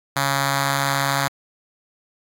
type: tone with notch filter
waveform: 5% pulse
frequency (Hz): 138.59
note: C#3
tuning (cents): 0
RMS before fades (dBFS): -21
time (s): 0.16-1.28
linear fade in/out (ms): 5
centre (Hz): 380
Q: 0.77
effects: AAC 64 kbps